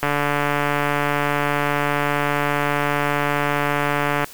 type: click train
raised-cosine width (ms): 0.5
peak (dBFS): -5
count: 612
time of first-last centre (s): 0.03-4.244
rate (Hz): 145
effects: white hiss -41 dBFS RMS until 4.33 s